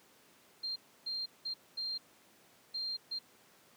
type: tone bursts at uneven times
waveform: sine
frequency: 4186 Hz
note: C8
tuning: in tune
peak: -35 dBFS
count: 6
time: 0.63-0.76 / 1.06-1.26 / 1.45-1.54 / 1.77-1.98 / 2.74-2.97 / 3.11-3.19 s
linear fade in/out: 10 ms
effects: pink hiss -63 dBFS RMS until 3.76 s + high-pass 200 Hz 12 dB/octave

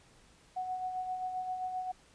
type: tone with tremolo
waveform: sine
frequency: 740 Hz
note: F#5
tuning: in tune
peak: -32 dBFS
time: 0.56-1.92 s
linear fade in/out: 10 ms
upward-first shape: sine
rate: 7.6 Hz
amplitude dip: 45%
effects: pink hiss -62 dBFS RMS until 2.14 s + resampled to 22050 Hz

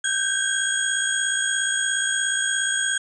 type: tone cluster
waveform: sine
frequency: 1542 / 1599 / 3277 / 6710 / 8360 Hz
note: G6 / G6 / G#7 / G#8 / C9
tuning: -29 / +34 / -24 / +17 / -2 cents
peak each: -26 / -26 / -28 / -29 / -28 dBFS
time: 0.04-2.98 s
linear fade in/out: 5 ms
effects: none

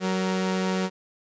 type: tone pair together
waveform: sawtooth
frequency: 187.49 / 466.2 Hz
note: F#3 / A#4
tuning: +23 / 0 cents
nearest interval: octave + major third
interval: 1577 cents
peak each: -20 / -28 dBFS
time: 0-0.9 s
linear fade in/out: 50 ms
effects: resampled to 16000 Hz

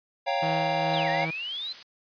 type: chord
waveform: square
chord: G half-diminished seventh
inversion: second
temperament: equal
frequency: 554.4 / 698.5 / 784 / 932.3 Hz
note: Db5 / F5 / G5 / Bb5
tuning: 0 / 0 / 0 / 0 cents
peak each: -31 / -30 / -30 / -34 dBFS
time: 0.26-1.26 s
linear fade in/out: 20 ms
type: tone with tremolo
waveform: sawtooth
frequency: 161.3 Hz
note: E3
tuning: 37 cents flat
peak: -25 dBFS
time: 0.42-1.31 s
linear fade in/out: 10 ms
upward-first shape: sine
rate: 2.4 Hz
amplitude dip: 35%
type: exponential two-way sweep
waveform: sine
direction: down then up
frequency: 4173 to 1810 to 4173 Hz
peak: -31 dBFS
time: 0.93-1.73 s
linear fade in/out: 10 ms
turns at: 1.09 s
type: noise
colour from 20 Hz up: blue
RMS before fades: -37 dBFS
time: 1.07-1.83 s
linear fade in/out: 5 ms
effects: resampled to 11025 Hz

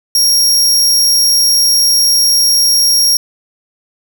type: tone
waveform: sawtooth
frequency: 5588 Hz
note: F8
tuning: in tune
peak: -5 dBFS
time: 0.15-3.17 s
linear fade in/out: 2 ms
effects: 7-bit

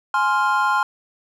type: chord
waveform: triangle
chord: F minor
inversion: first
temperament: just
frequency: 838.1 / 1047.7 / 1396.9 Hz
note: Ab5 / C6 / F6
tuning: +16 / +2 / 0 cents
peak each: -20 / -18 / -19 dBFS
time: 0.14-0.83 s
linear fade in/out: 2 ms
effects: none

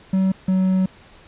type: tone pair in turn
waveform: triangle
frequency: 190 / 187.49 Hz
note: F#3 / F#3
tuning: +46 / +23 cents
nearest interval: unison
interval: 23 cents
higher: first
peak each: -13 dBFS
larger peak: neither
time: 0.13-0.32 / 0.48-0.86 s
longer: second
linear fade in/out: 5 ms
effects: pink hiss -48 dBFS RMS until 1.27 s + resampled to 8000 Hz

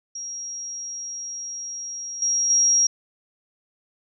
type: tone with level steps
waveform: sine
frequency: 5640 Hz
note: F8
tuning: 16 cents sharp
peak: -30 / -19 / -15 dBFS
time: 0.15-2.87 s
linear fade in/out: 5 ms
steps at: 2.22 / 2.5 s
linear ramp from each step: 2 ms
effects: none

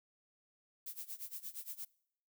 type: noise with tremolo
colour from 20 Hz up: violet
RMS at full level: -43 dBFS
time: 0.86-1.85 s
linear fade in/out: 5 ms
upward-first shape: sine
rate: 8.6 Hz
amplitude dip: 90%
effects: noise-tail reverb RT60 0.7 s tail -24 dB re dry

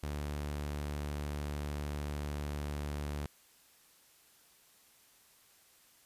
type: tone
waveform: sawtooth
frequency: 73.3 Hz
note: D2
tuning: 3 cents flat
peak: -32 dBFS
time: 0.03-3.26 s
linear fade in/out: 0 ms
effects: white hiss -64 dBFS RMS until 6.05 s + resampled to 32000 Hz

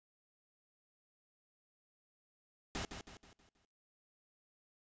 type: noise with echo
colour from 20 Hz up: pink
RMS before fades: -40 dBFS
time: 2.75-2.85 s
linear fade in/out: 0 ms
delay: 160 ms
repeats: 5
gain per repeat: -7 dB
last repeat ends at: 3.65 s
effects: noise-tail reverb RT60 0.8 s tail -26 dB re dry + resampled to 16000 Hz

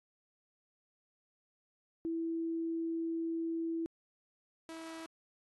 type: tone pair in turn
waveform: sine / sawtooth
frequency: 329.6 / 325.3 Hz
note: E4 / E4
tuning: 0 / -23 cents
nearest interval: unison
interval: 23 cents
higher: first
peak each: -33 / -40 dBFS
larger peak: first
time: 2.05-3.86 / 4.69-5.06 s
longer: first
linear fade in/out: 0 ms
effects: AAC 32 kbps

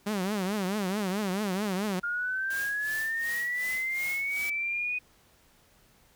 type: tone with vibrato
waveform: sawtooth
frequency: 197.6 Hz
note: G3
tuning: 14 cents sharp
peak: -24 dBFS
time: 0.06-2 s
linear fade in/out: 10 ms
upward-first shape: triangle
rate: 4.6 Hz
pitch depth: 180 cents each way
type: linear sweep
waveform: sine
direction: up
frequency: 1405 to 2489 Hz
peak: -28 dBFS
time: 2.03-4.99 s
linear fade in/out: 10 ms
type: noise with tremolo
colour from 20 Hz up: white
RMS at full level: -40 dBFS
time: 2.5-4.5 s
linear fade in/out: 5 ms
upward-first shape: sine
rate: 2.7 Hz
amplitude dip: 80%
effects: pink hiss -62 dBFS RMS until 6.15 s

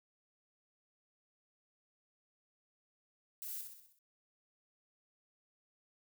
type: noise with echo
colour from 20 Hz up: violet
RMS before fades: -44 dBFS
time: 3.42-3.61 s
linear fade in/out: 0 ms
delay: 63 ms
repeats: 6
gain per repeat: -5 dB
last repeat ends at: 3.988 s
effects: none

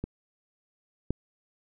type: clicks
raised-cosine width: 3 ms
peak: -19 / -14 dBFS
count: 2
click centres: 0.04 / 1.106 s
effects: none

